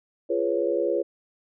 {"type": "chord", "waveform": "sine", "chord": "C# dominant seventh", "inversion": "first", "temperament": "equal with one note detuned", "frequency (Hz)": [344.8, 415.3, 493.9, 554.4], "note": ["E#4", "G#4", "B4", "C#5"], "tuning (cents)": [-22, 0, 0, 0], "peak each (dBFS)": [-27, -28, -27, -27], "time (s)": [0.29, 1.03], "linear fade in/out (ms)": 20, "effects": []}